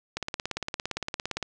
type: click train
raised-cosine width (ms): 0.2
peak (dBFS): -13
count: 23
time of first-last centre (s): 0.17-1.427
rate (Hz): 17.5
effects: 8-bit